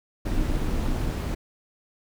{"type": "noise with amplitude modulation", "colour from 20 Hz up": "brown", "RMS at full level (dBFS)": -23, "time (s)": [0.25, 1.35], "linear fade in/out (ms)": 10, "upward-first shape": "sine", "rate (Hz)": 280, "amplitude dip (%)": 55, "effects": []}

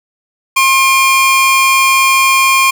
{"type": "tone pair together", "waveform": "45% pulse", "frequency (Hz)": [1069, 2400], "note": ["C6", "D7"], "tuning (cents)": [37, 37], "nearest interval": "octave + major second", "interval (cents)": 1400, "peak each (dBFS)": -10, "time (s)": [0.56, 2.71], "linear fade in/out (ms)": 10, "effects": []}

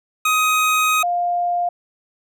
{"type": "tone pair in turn", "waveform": ["25% pulse", "sine"], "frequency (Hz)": [1256, 702.7], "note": ["D#6", "F5"], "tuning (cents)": [16, 10], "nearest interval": "minor seventh", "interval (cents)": 1006, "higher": "first", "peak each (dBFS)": [-11, -17], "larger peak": "first", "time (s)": [[0.25, 1.03], [1.03, 1.69]], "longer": "first", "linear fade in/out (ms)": 5, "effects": []}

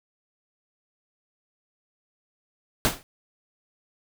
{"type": "noise with exponential decay", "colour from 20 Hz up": "pink", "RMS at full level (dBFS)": -18, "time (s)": [2.85, 3.03], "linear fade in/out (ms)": 0, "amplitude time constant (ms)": 39, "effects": []}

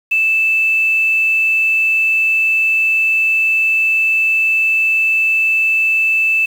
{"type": "tone with quantisation", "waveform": "sine", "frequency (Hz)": 2637, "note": "E7", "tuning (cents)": 0, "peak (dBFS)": -11, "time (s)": [0.11, 6.46], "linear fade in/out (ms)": 10, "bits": 6, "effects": []}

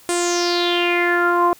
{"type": "tone with low-pass filter sweep", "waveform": "sawtooth", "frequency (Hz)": 349.2, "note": "F4", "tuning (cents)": 0, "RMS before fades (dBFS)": -18, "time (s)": [0.09, 1.53], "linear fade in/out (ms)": 0, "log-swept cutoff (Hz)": [9100, 920], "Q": 6, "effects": ["white hiss -48 dBFS RMS until 1.59 s"]}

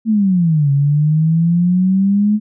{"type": "exponential two-way sweep", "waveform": "sine", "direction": "down then up", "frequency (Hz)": [227.7, 138.59, 214.4], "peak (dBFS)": -10, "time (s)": [0.05, 2.4], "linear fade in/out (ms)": 50, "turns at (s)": 0.71, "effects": []}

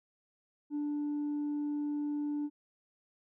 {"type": "tone with tanh clipping", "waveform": "triangle", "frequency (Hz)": 293.7, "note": "D4", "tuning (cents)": 0, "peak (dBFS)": -32, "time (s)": [0.7, 2.5], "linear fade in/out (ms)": 50, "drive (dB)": 6, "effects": []}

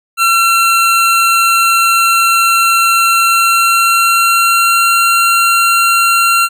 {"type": "tone with pitch glide", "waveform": "25% pulse", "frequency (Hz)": [1357, 1370.4], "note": ["E6", "F6"], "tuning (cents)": [50, -33], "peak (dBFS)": -4, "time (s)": [0.17, 6.49], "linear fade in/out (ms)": 50, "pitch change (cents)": 17, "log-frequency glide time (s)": [3.22, 4.92], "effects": []}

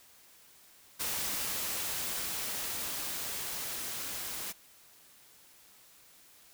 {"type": "noise with level ramp", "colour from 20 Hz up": "white", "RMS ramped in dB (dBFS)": [-34, -39], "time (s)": [0.99, 4.53], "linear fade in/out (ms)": 20, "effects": ["white hiss -59 dBFS RMS until 6.53 s"]}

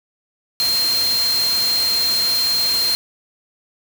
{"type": "tone in noise", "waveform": "sine", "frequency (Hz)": 4186, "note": "C8", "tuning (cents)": 0, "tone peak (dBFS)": -16, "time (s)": [0.6, 2.95], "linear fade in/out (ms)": 0, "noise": "white", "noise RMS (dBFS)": -25, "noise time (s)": [0.6, 2.95], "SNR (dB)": 6, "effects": []}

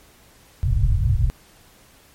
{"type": "low-pass noise", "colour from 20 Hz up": "white", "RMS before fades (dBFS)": -18, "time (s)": [0.63, 1.3], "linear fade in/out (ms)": 0, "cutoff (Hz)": 120, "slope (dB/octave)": 48, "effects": ["pink hiss -52 dBFS RMS until 2.14 s", "MP3 64 kbps"]}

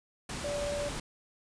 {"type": "tone in noise", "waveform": "sine", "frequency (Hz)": 579, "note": "D5", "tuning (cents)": -25, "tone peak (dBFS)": -32, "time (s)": [0.44, 0.89], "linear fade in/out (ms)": 5, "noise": "pink", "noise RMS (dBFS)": -38, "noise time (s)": [0.29, 1], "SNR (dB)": 3, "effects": ["resampled to 22050 Hz"]}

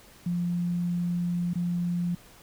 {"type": "tone with dropouts", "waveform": "sine", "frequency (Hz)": 174.61, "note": "F3", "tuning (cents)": 0, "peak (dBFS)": -25, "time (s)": [0.26, 2.15], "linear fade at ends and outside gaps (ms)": 5, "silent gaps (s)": [1.535, 1.555], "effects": ["pink hiss -53 dBFS RMS until 2.42 s"]}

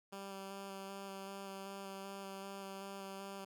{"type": "tone with vibrato", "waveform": "10% pulse", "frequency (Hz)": 195.4, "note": "G3", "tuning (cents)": -5, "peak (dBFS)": -37, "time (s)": [0.12, 3.45], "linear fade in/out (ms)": 10, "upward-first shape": "square", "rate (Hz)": 2.6, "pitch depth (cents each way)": 11, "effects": []}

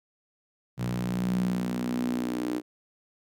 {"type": "tone with high-pass filter sweep", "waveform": "sawtooth", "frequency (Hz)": 61, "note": "B1", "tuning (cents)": -21, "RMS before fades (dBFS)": -29, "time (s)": [0.77, 2.62], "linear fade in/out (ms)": 50, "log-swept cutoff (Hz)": [140, 310], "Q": 6.5, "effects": []}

